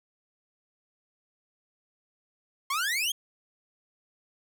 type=exponential sweep; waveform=sawtooth; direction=up; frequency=1051 to 3322 Hz; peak=-23 dBFS; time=2.7-3.12 s; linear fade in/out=5 ms; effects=none